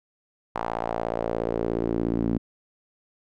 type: tone with band-pass filter sweep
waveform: sawtooth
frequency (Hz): 57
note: A#1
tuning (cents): -38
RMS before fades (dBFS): -27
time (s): 0.55-2.38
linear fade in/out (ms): 5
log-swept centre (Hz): 920 to 250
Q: 2.4
effects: none